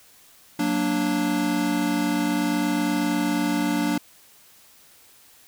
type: chord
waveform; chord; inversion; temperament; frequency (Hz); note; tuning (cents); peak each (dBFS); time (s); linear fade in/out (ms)
square; Gb augmented; none; equal; 185 / 233.1 / 293.7; Gb3 / Bb3 / D4; 0 / 0 / 0; -29 / -28 / -24; 0.59-3.98; 5
effects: white hiss -53 dBFS RMS until 5.47 s